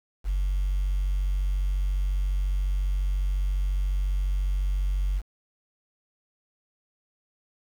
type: tone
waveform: sine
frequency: 47.19 Hz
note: F#1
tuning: 35 cents sharp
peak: -21 dBFS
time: 0.24-5.22 s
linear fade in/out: 50 ms
effects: tanh soft clip ceiling -20 dBFS + 8-bit